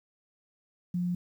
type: tone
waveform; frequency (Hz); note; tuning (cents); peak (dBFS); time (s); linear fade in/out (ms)
sine; 177.3; F3; +26; -27; 0.94-1.15; 5
effects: 10-bit